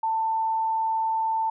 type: tone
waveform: sine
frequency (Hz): 891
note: A5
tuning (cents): +22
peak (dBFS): -22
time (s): 0.03-1.5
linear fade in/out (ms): 5
effects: none